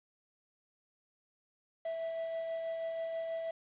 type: tone with tremolo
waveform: triangle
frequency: 657 Hz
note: E5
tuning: 6 cents flat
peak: -32 dBFS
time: 1.85-3.51 s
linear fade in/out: 5 ms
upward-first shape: sine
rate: 6.2 Hz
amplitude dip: 25%
effects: resampled to 8000 Hz + 10-bit